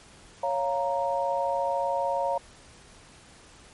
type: chord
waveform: sine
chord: Bb minor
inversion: first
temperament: equal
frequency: 554.4 / 698.5 / 932.3 Hz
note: Db5 / F5 / Bb5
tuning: 0 / 0 / 0 cents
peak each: -28 / -30 / -28 dBFS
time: 0.43-2.38 s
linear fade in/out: 5 ms
effects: pink hiss -52 dBFS RMS until 3.73 s + MP3 48 kbps